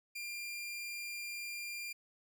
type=tone; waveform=sawtooth; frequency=2393 Hz; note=D7; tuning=32 cents sharp; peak=-37 dBFS; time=0.15-1.93 s; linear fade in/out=10 ms; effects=none